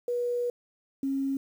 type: tone pair in turn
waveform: sine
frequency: 484.8 / 272.1 Hz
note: B4 / C#4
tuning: -32 / -32 cents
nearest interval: minor seventh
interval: 1000 cents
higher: first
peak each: -26 dBFS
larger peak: neither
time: 0.08-0.5 / 1.03-1.37 s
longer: first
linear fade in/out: 2 ms
effects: 9-bit